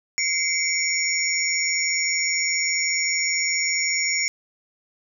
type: tone cluster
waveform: sine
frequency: 2092 / 2257 / 5490 / 6750 Hz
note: C7 / C#7 / F8 / G#8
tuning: -1 / +31 / -31 / +27 cents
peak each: -26 dBFS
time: 0.18-4.28 s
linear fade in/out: 0 ms
effects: none